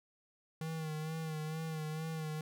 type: tone with vibrato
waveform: square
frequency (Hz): 157.7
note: D#3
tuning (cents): +24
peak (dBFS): -38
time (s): 0.61-2.41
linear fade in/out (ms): 2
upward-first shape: sine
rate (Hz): 2.2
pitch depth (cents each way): 41
effects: none